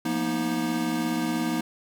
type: tone cluster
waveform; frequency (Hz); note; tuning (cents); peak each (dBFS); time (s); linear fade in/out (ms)
square; 174 / 223.1 / 239.9 / 314.9; F3 / A3 / A#3 / D#4; -6 / +24 / +50 / +21; -34 / -38 / -29 / -29; 0.05-1.61; 5
effects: none